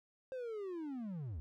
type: linear sweep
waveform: triangle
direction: down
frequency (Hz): 530 to 67.4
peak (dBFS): -38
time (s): 0.32-1.4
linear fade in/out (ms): 0
effects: none